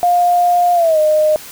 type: tone with pitch glide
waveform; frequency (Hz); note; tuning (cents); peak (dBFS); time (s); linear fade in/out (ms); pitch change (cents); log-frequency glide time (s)
sine; 706 to 614.6; F5 to D#5; +19 to -21; -9; 0.03-1.36; 0; -240; 0.74-0.99
effects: white hiss -34 dBFS RMS until 1.51 s